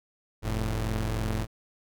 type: tone pair together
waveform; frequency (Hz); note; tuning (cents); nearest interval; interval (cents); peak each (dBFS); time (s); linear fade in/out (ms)
sawtooth; 43.44 / 110; F1 / A2; -8 / 0; octave + major third; 1608; -26; 0.42-1.47; 50
effects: none